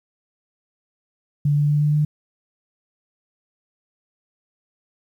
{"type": "tone with pitch steps", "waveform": "sine", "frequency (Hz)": [145.5, 146.6, 147.7, 148.81, 149.94], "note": ["D3", "D3", "D3", "D3", "D3"], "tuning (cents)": [-16, -3, 10, 23, 36], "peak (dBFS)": -15, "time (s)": [1.45, 2.05], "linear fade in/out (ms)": 5, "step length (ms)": 120, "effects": ["9-bit"]}